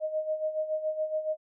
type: tone with tremolo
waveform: sine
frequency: 622 Hz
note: D#5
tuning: 1 cent flat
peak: -25 dBFS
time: 0-1.37 s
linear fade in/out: 50 ms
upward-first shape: sine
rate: 7.1 Hz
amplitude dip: 70%
effects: none